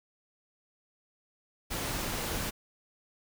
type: noise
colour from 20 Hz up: pink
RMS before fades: -34 dBFS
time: 1.7-2.51 s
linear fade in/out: 20 ms
effects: none